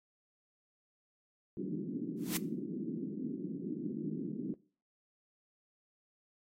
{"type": "band-pass noise", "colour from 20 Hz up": "white", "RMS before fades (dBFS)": -39, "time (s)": [1.57, 4.54], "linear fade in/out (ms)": 2, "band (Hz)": [160, 340], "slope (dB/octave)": 48}
{"type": "noise with exponential growth", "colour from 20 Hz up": "white", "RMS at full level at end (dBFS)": -32, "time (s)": [2.17, 2.37], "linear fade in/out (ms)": 2, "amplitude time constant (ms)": 42}
{"effects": ["noise-tail reverb RT60 0.4 s tail -20 dB re dry", "AAC 48 kbps"]}